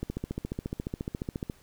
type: click train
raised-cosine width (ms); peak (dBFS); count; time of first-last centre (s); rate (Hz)
3; -19; 22; 0.03-1.499; 14.3
effects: pink hiss -60 dBFS RMS until 1.62 s